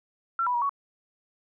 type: tone with pitch steps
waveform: sine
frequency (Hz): 1356 / 986 / 955 / 1119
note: E6 / B5 / A#5 / C#6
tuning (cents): +49 / -3 / +42 / +16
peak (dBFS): -23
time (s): 0.39-0.694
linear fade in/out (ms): 2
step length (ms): 76
effects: none